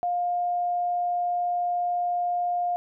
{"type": "tone", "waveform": "sine", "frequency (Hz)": 707, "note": "F5", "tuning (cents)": 21, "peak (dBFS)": -23, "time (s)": [0.03, 2.76], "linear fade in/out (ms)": 0, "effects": []}